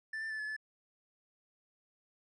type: tone with pitch steps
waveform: triangle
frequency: 1764 / 1781 / 1748 / 1717 / 1735 Hz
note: A6 / A6 / A6 / A6 / A6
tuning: +4 / +21 / -12 / -43 / -25 cents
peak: -35 dBFS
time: 0.13-0.565 s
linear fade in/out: 5 ms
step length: 87 ms
effects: resampled to 22050 Hz